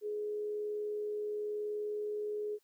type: tone with amplitude modulation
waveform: sine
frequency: 419.9 Hz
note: G#4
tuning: 19 cents sharp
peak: -33 dBFS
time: 0.01-2.59 s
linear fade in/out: 50 ms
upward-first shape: sine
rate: 81 Hz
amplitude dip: 25%
effects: white hiss -75 dBFS RMS until 2.63 s